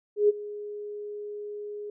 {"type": "tone with ADSR envelope", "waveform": "sine", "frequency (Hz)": 415.3, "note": "G#4", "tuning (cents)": 0, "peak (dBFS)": -15, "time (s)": [0.16, 1.9], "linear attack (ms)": 130, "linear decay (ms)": 24, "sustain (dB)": -19, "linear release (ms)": 3, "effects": []}